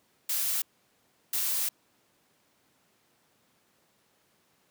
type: noise bursts at uneven times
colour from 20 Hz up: blue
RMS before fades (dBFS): -29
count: 2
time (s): 0.29-0.62 / 1.33-1.69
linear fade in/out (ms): 5
effects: pink hiss -68 dBFS RMS until 4.7 s + high-pass 150 Hz 12 dB/octave

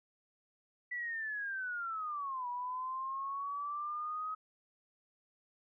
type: linear two-way sweep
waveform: sine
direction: down then up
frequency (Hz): 1975.5 to 969 to 1270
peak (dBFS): -36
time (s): 0.91-4.35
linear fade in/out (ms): 10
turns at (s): 2.48
effects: none

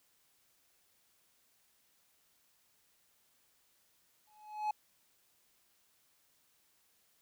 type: tone with exponential growth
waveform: triangle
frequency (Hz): 849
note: G#5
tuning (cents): +38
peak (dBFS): -27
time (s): 4.27-4.71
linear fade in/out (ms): 5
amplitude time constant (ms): 95
effects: white hiss -72 dBFS RMS until 7.21 s

